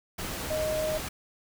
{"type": "tone in noise", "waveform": "sine", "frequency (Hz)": 621, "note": "D#5", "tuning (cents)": -3, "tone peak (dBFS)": -27, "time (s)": [0.5, 0.98], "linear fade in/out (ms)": 10, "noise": "pink", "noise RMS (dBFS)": -35, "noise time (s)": [0.18, 1.09], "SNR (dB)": 5, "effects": []}